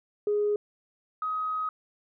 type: tone pair in turn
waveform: sine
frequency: 415.3 / 1261.9 Hz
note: G#4 / D#6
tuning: 0 / +24 cents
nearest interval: octave + perfect fifth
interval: 1924 cents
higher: second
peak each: -22 / -27 dBFS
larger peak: first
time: 0.27-0.56 / 1.22-1.69 s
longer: second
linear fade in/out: 2 ms
effects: tanh soft clip ceiling -18 dBFS